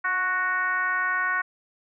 sine tone with frequency modulation, 1480 Hz, F#6, in tune, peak -22 dBFS, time 0.04-1.42 s, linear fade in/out 10 ms, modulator 376 Hz, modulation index 1.2, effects none

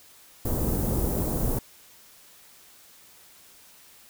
pink band-stop noise, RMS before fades -26 dBFS, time 0.45-1.59 s, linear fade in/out 5 ms, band 510 to 15000 Hz, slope 12 dB/octave, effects white hiss -53 dBFS RMS until 4.09 s

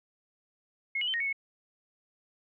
sine tone with pitch steps, 2165 / 2926 / 3087 / 1866 / 2217 / 2194 Hz, C#7 / F#7 / G7 / A#6 / C#7 / C#7, -41 / -20 / -27 / +1 / 0 / -18 cents, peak -28 dBFS, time 0.95-1.328 s, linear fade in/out 5 ms, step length 63 ms, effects none

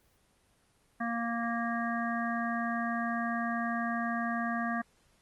harmonic tone, 233.1 Hz, A#3, in tune, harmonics 1 / 3 / 5 / 7 / 8, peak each -33 / -36 / -37 / -38 / -41 dBFS, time 1-4.82 s, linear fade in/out 10 ms, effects pink hiss -68 dBFS RMS until 5.21 s + Opus 24 kbps

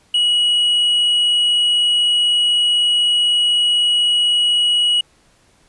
triangle tone, 2914 Hz, F#7, 27 cents flat, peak -11 dBFS, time 0.14-5.01 s, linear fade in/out 5 ms, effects pink hiss -55 dBFS RMS until 5.68 s + resampled to 24000 Hz

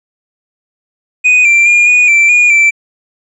triangle tone with pitch steps, 2488 / 2359 / 2418 / 2461 / 2342 / 2440 / 2335 Hz, D#7 / D7 / D7 / D#7 / D7 / D#7 / D7, -1 / +7 / +50 / -20 / -5 / -34 / -11 cents, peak -3 dBFS, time 1.24-2.71 s, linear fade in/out 20 ms, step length 210 ms, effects resampled to 24000 Hz

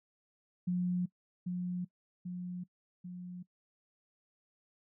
sine tone with echo, 179.1 Hz, F3, 44 cents sharp, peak -29 dBFS, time 0.67-1.06 s, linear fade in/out 10 ms, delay 790 ms, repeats 3, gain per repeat -4 dB, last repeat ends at 3.43 s, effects noise-tail reverb RT60 0.1 s tail -21 dB re dry

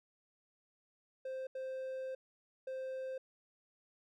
triangle tone bursts at uneven times, 523.3 Hz, C5, in tune, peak -37 dBFS, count 3, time 1.25-1.47 / 1.55-2.15 / 2.67-3.18 s, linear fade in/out 5 ms, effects none

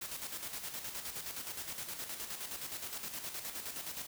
white noise with tremolo, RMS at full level -41 dBFS, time 0.01-4.07 s, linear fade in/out 10 ms, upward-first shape square, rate 9.6 Hz, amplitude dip 50%, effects none

